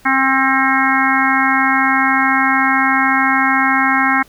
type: harmonic tone with a mistuned harmonic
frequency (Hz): 266.3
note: C4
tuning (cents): +31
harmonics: 1 / 3 / 4 / 5 / 6 / 7 / 8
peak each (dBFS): -19 / -19 / -19 / -19 / -19 / -19 / -19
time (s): 0.05-4.23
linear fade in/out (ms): 10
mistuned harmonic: 8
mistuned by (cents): +29
effects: pink hiss -48 dBFS RMS until 4.28 s